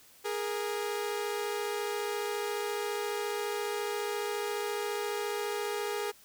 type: tone pair together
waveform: sawtooth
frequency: 413 / 467.5 Hz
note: G#4 / A#4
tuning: -10 / +5 cents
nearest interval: major second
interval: 215 cents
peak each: -29 / -33 dBFS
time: 0.24-6.12 s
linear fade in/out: 20 ms
effects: white hiss -58 dBFS RMS until 6.24 s